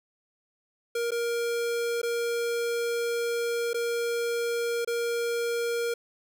square tone with dropouts, 470 Hz, A#4, 14 cents sharp, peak -27 dBFS, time 0.95-5.94 s, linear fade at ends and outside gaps 5 ms, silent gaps 1.108-1.117 / 2.017-2.03 / 3.733-3.743 / 4.848-4.874 s, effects none

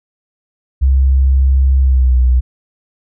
sine tone with pitch glide, 66.6 to 62.5 Hz, C2 to B1, +31 to +21 cents, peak -7 dBFS, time 0.81-2.41 s, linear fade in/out 20 ms, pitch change -110 cents, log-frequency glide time 1.8-2.16 s, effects none

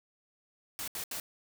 white noise bursts, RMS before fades -38 dBFS, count 3, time 0.79-1.199 s, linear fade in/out 0 ms, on 87 ms, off 74 ms, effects none

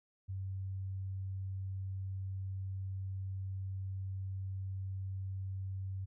sine tone, 95.7 Hz, G2, 41 cents flat, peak -37 dBFS, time 0.28-6.06 s, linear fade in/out 20 ms, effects none

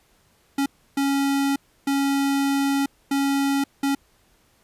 square tone bursts at uneven times, 277.2 Hz, C#4, in tune, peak -20 dBFS, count 5, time 0.58-0.66 / 0.97-1.56 / 1.87-2.86 / 3.11-3.64 / 3.83-3.95 s, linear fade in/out 5 ms, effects pink hiss -61 dBFS RMS until 4.63 s + resampled to 32000 Hz

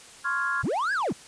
sine chord, Db major seventh, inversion third, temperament equal, 1046.5 / 1108.7 / 1396.9 / 1661.2 Hz, C6 / Db6 / F6 / Ab6, 0 / 0 / 0 / 0 cents, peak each -33 / -33 / -27 / -30 dBFS, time 0.24-0.63 s, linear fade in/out 20 ms
triangle linear two-way sweep, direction up then down, 65.1 to 1702 to 98.7 Hz, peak -22 dBFS, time 0.63-1.13 s, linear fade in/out 10 ms, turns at 0.93 s
effects white hiss -48 dBFS RMS until 1.27 s + resampled to 22050 Hz

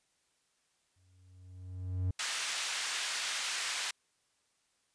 triangle tone with exponential growth, 91.9 Hz, F#2, 11 cents flat, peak -26 dBFS, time 0.96-2.11 s, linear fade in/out 5 ms, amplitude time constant 250 ms
pink band-pass noise, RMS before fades -36 dBFS, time 2.19-3.91 s, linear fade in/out 5 ms, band 1700 to 8400 Hz, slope 12 dB/octave
effects white hiss -75 dBFS RMS until 4.94 s + resampled to 22050 Hz

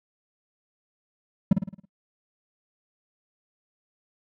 triangle tone with echo, 191.4 Hz, G3, 41 cents flat, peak -10 dBFS, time 1.51-1.53 s, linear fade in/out 5 ms, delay 54 ms, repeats 6, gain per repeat -6 dB, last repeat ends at 1.854 s, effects noise-tail reverb RT60 0.1 s tail -23 dB re dry

